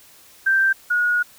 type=tone pair in turn; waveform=sine; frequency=1568 / 1448.5 Hz; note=G6 / F#6; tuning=0 / -37 cents; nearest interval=minor second; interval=137 cents; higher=first; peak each=-14 / -16 dBFS; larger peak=first; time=0.46-0.73 / 0.9-1.23 s; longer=second; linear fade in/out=10 ms; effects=white hiss -49 dBFS RMS until 1.38 s